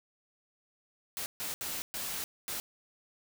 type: noise bursts at uneven times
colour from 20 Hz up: white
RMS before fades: -37 dBFS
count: 5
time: 1.17-1.26 / 1.4-1.54 / 1.61-1.82 / 1.94-2.24 / 2.48-2.6 s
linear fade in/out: 0 ms
effects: none